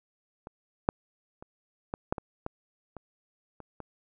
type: clicks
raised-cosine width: 1 ms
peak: -27 / -8 / -30 / -18 / -12 / -21 / -19 / -27 / -30 / -26 dBFS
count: 10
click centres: 0.471 / 0.889 / 1.425 / 1.939 / 2.125 / 2.182 / 2.464 / 2.967 / 3.603 / 3.803 s
effects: none